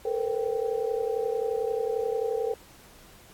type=tone cluster; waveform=sine; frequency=440.9 / 472.2 / 516 / 782 Hz; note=A4 / A#4 / C5 / G5; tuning=+4 / +22 / -24 / -4 cents; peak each=-29 / -29 / -34 / -37 dBFS; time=0.05-2.54 s; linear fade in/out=5 ms; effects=pink hiss -53 dBFS RMS until 3.33 s + AAC 64 kbps